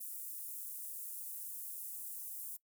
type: high-pass noise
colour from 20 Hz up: pink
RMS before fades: -45 dBFS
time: 0-2.57 s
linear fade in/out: 10 ms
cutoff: 10000 Hz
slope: 24 dB/octave
effects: noise-tail reverb RT60 0.1 s tail -21 dB re dry